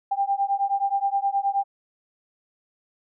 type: beating tone pair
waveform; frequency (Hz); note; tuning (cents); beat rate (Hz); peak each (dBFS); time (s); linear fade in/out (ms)
sine; 789 / 798.5; G5 / G5; +11 / +32; 9.5; -24; 0.11-1.64; 10
effects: none